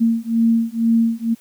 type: beating tone pair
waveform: sine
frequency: 227.8 / 229.9 Hz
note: A#3 / A#3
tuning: -40 / -24 cents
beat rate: 2.1 Hz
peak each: -17 dBFS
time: 0-1.35 s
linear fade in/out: 20 ms
effects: white hiss -52 dBFS RMS until 1.4 s